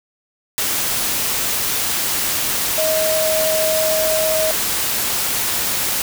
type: tone in noise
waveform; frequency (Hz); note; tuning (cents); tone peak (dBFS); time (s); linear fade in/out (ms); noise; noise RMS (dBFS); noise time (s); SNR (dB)
sine; 631; D#5; +24; -17; 2.78-4.51; 0; white; -20; 0.58-6.02; 0
effects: none